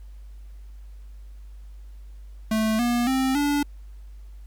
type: tone with pitch steps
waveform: square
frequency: 218.8 / 240 / 263.2 / 288.7 Hz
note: A3 / B3 / C4 / D4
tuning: -9 / -49 / +10 / -30 cents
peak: -21 dBFS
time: 2.51-3.63 s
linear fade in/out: 5 ms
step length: 280 ms
effects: added 50 Hz sine -39 dBFS peak until 4.46 s + pink hiss -64 dBFS RMS until 4.46 s